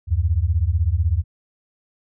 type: beating tone pair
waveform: sine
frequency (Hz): 75.4 / 91.4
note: D2 / F#2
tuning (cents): +46 / -21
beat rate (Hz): 16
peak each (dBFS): -19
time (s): 0.07-1.24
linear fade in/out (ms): 50
effects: none